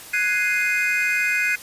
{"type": "chord", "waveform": "triangle", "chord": "Ab dominant seventh", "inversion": "third", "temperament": "equal", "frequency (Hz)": [1480, 1661.2, 2093, 2489], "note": ["Gb6", "Ab6", "C7", "Eb7"], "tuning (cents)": [0, 0, 0, 0], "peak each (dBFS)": [-24, -25, -22, -21], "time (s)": [0.13, 1.56], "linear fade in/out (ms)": 10, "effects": ["white hiss -40 dBFS RMS until 1.62 s", "resampled to 32000 Hz"]}